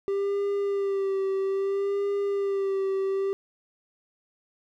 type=tone with vibrato; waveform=triangle; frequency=394.3 Hz; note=G4; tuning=10 cents sharp; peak=-22 dBFS; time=0.08-3.33 s; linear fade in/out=0 ms; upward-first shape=sine; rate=0.61 Hz; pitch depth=34 cents each way; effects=none